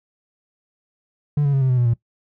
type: tone with pitch steps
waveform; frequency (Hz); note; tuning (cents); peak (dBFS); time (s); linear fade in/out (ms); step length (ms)
triangle; 146.5 / 141.18 / 136.06 / 131.12 / 126.36 / 121.78 / 117.36; D3 / C#3 / C#3 / C3 / B2 / B2 / A#2; -4 / +32 / -32 / +4 / +40 / -24 / +12; -12; 1.37-1.937; 5; 81
effects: noise-tail reverb RT60 0.1 s tail -21 dB re dry + tanh soft clip ceiling -9 dBFS